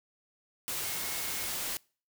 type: tone in noise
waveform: sine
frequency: 2164 Hz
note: C#7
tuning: 42 cents flat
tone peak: -46 dBFS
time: 0.85-1.48 s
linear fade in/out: 0 ms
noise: white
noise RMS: -35 dBFS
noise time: 0.68-1.77 s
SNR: -14 dB
effects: noise-tail reverb RT60 0.4 s tail -25 dB re dry